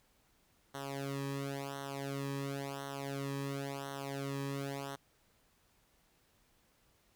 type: tone with flanger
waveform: sawtooth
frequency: 138.59 Hz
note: C#3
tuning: in tune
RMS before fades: -40 dBFS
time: 0.74-4.96 s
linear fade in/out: 10 ms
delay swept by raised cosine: 0.41 to 1.41 ms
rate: 0.95 Hz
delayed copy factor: -1
effects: pink hiss -71 dBFS RMS until 7.15 s